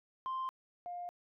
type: tone pair in turn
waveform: sine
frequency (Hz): 1046.5 / 706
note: C6 / F5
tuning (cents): 0 / +19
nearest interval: perfect fifth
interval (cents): 681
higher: first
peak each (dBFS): -33 / -39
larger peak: first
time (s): 0.26-0.49 / 0.86-1.09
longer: neither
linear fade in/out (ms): 0
effects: tanh soft clip ceiling -33 dBFS